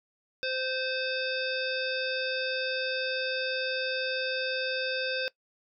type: harmonic tone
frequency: 519 Hz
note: C5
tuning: 14 cents flat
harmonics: 1 / 3 / 5 / 7 / 9 / 10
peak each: -33 / -34 / -36 / -37 / -39 / -42 dBFS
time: 0.43-5.28 s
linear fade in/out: 0 ms
effects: noise-tail reverb RT60 0.1 s tail -20 dB re dry